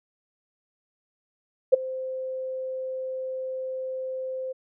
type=tone with ADSR envelope; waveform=sine; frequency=520 Hz; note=C5; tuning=11 cents flat; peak=-9 dBFS; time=1.72-4.53 s; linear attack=18 ms; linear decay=12 ms; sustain=-20 dB; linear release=16 ms; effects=none